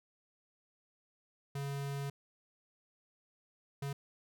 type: tone bursts at uneven times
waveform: square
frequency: 140 Hz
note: C#3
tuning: 18 cents sharp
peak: -37 dBFS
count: 2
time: 1.55-2.1 / 3.82-3.93 s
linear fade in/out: 5 ms
effects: none